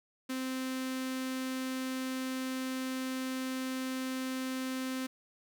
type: tone with notch filter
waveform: sawtooth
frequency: 260 Hz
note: C4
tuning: 11 cents flat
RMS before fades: -36 dBFS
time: 0.29-5.07 s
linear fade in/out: 10 ms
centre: 700 Hz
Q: 1.1
effects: none